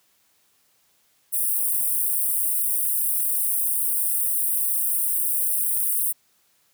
white high-pass noise, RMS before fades -23 dBFS, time 1.32-6.13 s, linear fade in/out 20 ms, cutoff 8600 Hz, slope 96 dB/octave, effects white hiss -64 dBFS RMS until 6.73 s + high-pass 60 Hz 12 dB/octave

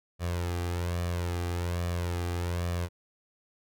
sawtooth tone with flanger, 87.1 Hz, F2, 4 cents flat, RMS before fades -31 dBFS, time 0.19-2.89 s, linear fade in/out 50 ms, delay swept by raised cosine 1.7 to 2.54 ms, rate 1.2 Hz, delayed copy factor +0.55, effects none

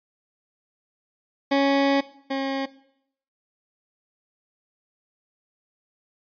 20% pulse tone pair in turn, 277.2 / 270.9 Hz, C#4 / C#4, 0 / -40 cents, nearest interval unison, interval 40 cents, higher first, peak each -13 / -19 dBFS, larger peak first, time 1.51-2.01 / 2.3-2.66 s, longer first, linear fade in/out 10 ms, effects noise-tail reverb RT60 0.7 s tail -18 dB re dry + resampled to 11025 Hz

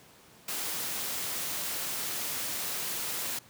white noise, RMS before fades -34 dBFS, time 0.48-3.39 s, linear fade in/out 5 ms, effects pink hiss -56 dBFS RMS until 3.49 s + high-pass 100 Hz 12 dB/octave

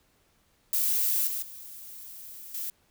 violet noise with level steps, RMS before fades -26 / -32 / -44 / -34 dBFS, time 0.73-2.7 s, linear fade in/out 2 ms, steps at 1.27 / 1.42 / 2.54 s, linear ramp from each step 5 ms, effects pink hiss -67 dBFS RMS until 2.9 s

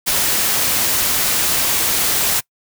white noise, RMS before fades -17 dBFS, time 0.06-2.41 s, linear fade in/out 20 ms, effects noise-tail reverb RT60 0.1 s tail -24 dB re dry

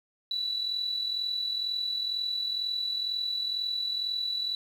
sine tone with amplitude modulation, 3951 Hz, B7, in tune, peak -26 dBFS, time 0.31-4.55 s, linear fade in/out 2 ms, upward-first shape sine, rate 42.1 Hz, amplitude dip 50%, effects 9-bit

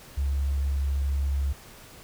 sine tone, 69.3 Hz, C#2, in tune, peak -23 dBFS, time 0.17-1.53 s, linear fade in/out 10 ms, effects pink hiss -48 dBFS RMS until 2.03 s

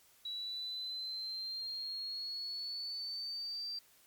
sine exponential sweep, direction up, 3906 to 4699 Hz, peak -38 dBFS, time 0.25-3.79 s, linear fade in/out 5 ms, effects white hiss -65 dBFS RMS until 4.06 s + MP3 96 kbps

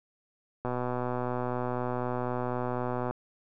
click train, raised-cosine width 1 ms, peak -18 dBFS, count 306, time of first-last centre 0.65-3.11 s, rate 124 Hz, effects none

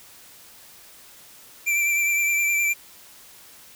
square tone with vibrato, 2349 Hz, D7, in tune, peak -20 dBFS, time 1.66-2.74 s, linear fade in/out 20 ms, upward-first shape sine, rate 9.7 Hz, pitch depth 24 cents each way, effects white hiss -48 dBFS RMS until 3.75 s

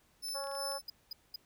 sawtooth tone with tremolo, 5274 Hz, E8, in tune, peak -34 dBFS, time 0.22-0.82 s, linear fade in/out 20 ms, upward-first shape sine, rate 2.8 Hz, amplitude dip 70%
clicks, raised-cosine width 0.2 ms, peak -37 dBFS, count 6, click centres 0.286 / 0.44 / 0.471 / 0.515 / 0.552 / 0.718 s
harmonic tone, 277.2 Hz, C#4, in tune, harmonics 2 / 3 / 4 / 5 / 6, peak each -40 / -45 / -45 / -50 / -54 dBFS, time 0.34-0.79 s, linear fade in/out 20 ms
square tone bursts, 4978 Hz, D#8, in tune, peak -39 dBFS, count 3, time 0.88-1.36 s, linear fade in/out 5 ms, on 20 ms, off 210 ms
effects pink hiss -69 dBFS RMS until 1.45 s

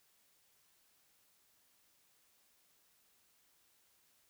silence, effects white hiss -72 dBFS RMS until 4.29 s

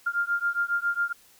sine beating tone pair, 1396.9 / 1404.2 Hz, F6 / F6, 0 / +9 cents, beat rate 7.3 Hz, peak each -27 / -27 dBFS, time 0.06-1.13 s, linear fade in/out 10 ms, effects white hiss -57 dBFS RMS until 1.39 s

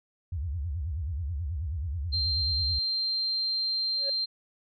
sine tone with vibrato, 77.78 Hz, D#2, in tune, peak -29 dBFS, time 0.32-2.79 s, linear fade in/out 5 ms, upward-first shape sine, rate 9.3 Hz, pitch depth 280 cents each way
sine tone, 4160 Hz, C8, 11 cents flat, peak -26 dBFS, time 2.12-4.26 s, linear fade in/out 20 ms
triangle tone with exponential growth, 554.4 Hz, C#5, in tune, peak -30 dBFS, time 3.92-4.1 s, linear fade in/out 5 ms, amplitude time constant 38 ms
effects none

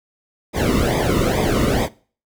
brown noise with flanger, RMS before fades -18 dBFS, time 0.53-1.89 s, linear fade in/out 50 ms, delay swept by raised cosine 0.7 to 1.26 ms, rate 2.3 Hz, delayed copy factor -0.9, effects noise-tail reverb RT60 0.4 s tail -21 dB re dry

